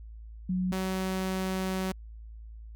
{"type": "tone pair in turn", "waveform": ["sine", "sawtooth"], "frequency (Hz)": [183.6, 188.11], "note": ["F#3", "F#3"], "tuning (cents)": [-13, 29], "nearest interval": "unison", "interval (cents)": 42, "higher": "second", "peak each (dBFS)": [-26, -25], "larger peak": "second", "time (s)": [[0.49, 0.72], [0.72, 1.92]], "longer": "second", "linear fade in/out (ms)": 5, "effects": ["added 55 Hz sine -42 dBFS peak until 2.75 s"]}